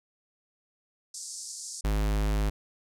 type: band-pass noise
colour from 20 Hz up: white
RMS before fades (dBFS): -40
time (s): 1.14-1.81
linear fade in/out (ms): 5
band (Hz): 4800 to 9000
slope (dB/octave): 48
type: tone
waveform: square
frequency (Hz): 51.91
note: G#1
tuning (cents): 0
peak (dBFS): -25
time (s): 1.84-2.5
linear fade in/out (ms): 10
effects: none